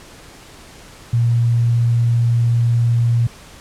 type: tone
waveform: sine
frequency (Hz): 117.8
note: A#2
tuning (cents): +19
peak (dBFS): -12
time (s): 1.13-3.27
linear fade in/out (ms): 5
effects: pink hiss -41 dBFS RMS until 3.6 s + low-pass 10000 Hz 12 dB/octave